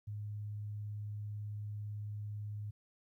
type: tone with vibrato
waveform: sine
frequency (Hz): 104.5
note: G#2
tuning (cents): +11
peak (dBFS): -39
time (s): 0.07-2.71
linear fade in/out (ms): 10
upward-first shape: triangle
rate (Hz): 18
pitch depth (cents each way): 8
effects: 13-bit